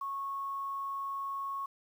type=tone; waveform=sine; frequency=1100 Hz; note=C#6; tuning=14 cents flat; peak=-34 dBFS; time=0.01-1.66 s; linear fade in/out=5 ms; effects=10-bit